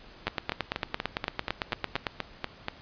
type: two click trains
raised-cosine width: 0.3 ms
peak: -13 / -11 dBFS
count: 11 / 17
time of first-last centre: 0.28-2.684 / 0.27-2.068 s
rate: 4.16 / 8.9 Hz
effects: pink hiss -51 dBFS RMS until 2.81 s + resampled to 11025 Hz